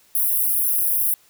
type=high-pass noise; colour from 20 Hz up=white; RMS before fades=-20 dBFS; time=0.15-1.14 s; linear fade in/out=2 ms; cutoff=9800 Hz; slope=96 dB/octave; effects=white hiss -56 dBFS RMS until 1.29 s